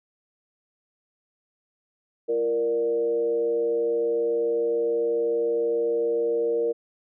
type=tone with frequency modulation; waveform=sine; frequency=466.2 Hz; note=A#4; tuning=in tune; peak=-21 dBFS; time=2.28-6.73 s; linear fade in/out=20 ms; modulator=127 Hz; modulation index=0.55; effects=none